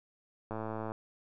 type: click train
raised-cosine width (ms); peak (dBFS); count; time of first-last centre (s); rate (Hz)
1; -24; 46; 0.51-0.919; 110
effects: none